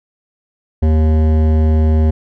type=tone with hard clipping; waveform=triangle; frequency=78.2 Hz; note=D#2; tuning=9 cents sharp; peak=-11 dBFS; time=0.82-2.11 s; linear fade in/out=10 ms; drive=18 dB; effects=none